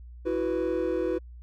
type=chord; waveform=triangle; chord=E suspended second; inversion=none; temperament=just; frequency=329.6 / 370.8 / 494.4 Hz; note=E4 / F#4 / B4; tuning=0 / +4 / +2 cents; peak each=-27 dBFS; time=0.25-1.19 s; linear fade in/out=20 ms; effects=tanh soft clip ceiling -17 dBFS + added 60 Hz sine -42 dBFS peak until 1.42 s